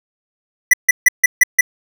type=tone bursts; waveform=square; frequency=1975.5 Hz; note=B6; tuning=in tune; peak=-6 dBFS; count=6; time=0.71-1.61 s; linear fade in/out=5 ms; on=25 ms; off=150 ms; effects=none